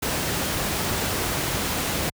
pink noise, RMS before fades -25 dBFS, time 0.02-2.1 s, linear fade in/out 10 ms, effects high-pass 60 Hz 12 dB/octave

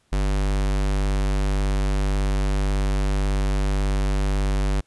square tone, 49.1 Hz, G1, 4 cents sharp, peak -20 dBFS, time 0.12-4.81 s, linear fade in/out 10 ms, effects pink hiss -65 dBFS RMS until 4.86 s + resampled to 24000 Hz

